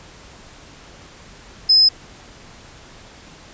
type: tone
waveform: sine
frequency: 5100 Hz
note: D#8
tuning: 42 cents sharp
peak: -9 dBFS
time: 1.69-1.89 s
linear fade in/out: 10 ms
effects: pink hiss -43 dBFS RMS until 3.53 s + resampled to 16000 Hz